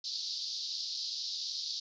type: band-pass noise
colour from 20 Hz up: pink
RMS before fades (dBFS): -38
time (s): 0.04-1.8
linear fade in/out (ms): 5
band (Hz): 4000 to 5200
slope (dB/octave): 48
effects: resampled to 16000 Hz